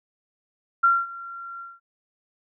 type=tone with ADSR envelope; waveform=sine; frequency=1374 Hz; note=F6; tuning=29 cents flat; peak=-13 dBFS; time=0.83-1.8 s; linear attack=12 ms; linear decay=220 ms; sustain=-21 dB; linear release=200 ms; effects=none

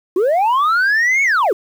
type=linear two-way sweep; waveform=sine; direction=up then down; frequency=340 to 2240 to 340 Hz; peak=-9 dBFS; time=0.16-1.53 s; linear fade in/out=5 ms; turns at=1.23 s; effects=tanh soft clip ceiling -11 dBFS + 7-bit

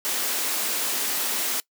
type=high-pass noise; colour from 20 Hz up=white; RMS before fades=-26 dBFS; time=0.05-1.6 s; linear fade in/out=0 ms; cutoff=210 Hz; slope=96 dB/octave; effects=noise-tail reverb RT60 0.1 s tail -22 dB re dry

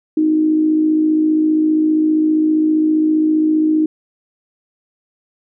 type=tone with amplitude modulation; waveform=sine; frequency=311.1 Hz; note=D#4; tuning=in tune; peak=-9 dBFS; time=0.17-3.86 s; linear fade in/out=5 ms; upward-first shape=sine; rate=55.1 Hz; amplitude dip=45%; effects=none

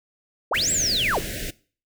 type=linear two-way sweep; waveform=sine; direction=up then down; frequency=276.4 to 7902 to 276.4 Hz; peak=-20 dBFS; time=0.51-1.19 s; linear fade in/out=5 ms; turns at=0.71 s
type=band-stop noise; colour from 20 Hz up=pink; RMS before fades=-31 dBFS; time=0.54-1.51 s; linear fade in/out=10 ms; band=680 to 1500 Hz; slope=96 dB/octave
effects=noise-tail reverb RT60 0.4 s tail -20 dB re dry

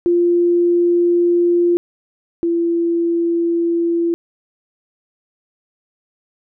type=tone pair in turn; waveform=sine; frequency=347.5 / 338.8 Hz; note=F4 / E4; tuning=-9 / +48 cents; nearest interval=unison; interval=43 cents; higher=first; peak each=-11 / -14 dBFS; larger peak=first; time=0.06-1.77 / 2.43-4.14 s; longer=neither; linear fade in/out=0 ms; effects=none

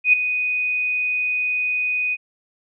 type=tone with ADSR envelope; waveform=sine; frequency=2489 Hz; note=D#7; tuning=in tune; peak=-8 dBFS; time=0.04-2.17 s; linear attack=93 ms; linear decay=4 ms; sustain=-11 dB; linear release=40 ms; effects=none

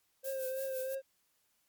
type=tone with vibrato; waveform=triangle; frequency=528 Hz; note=C5; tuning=16 cents sharp; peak=-33 dBFS; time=0.23-1.02 s; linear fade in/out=50 ms; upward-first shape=triangle; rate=3.1 Hz; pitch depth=40 cents each way
type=noise with tremolo; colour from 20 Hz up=violet; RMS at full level=-43 dBFS; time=0.24-0.95 s; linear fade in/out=5 ms; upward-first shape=sine; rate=5.9 Hz; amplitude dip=60%
effects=white hiss -75 dBFS RMS until 1.68 s + MP3 96 kbps

